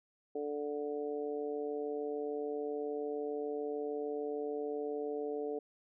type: harmonic tone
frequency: 146.83 Hz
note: D3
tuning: in tune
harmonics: 2 / 3 / 4 / 5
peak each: -43 / -36 / -45 / -47 dBFS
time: 0.35-5.59 s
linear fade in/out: 5 ms
effects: none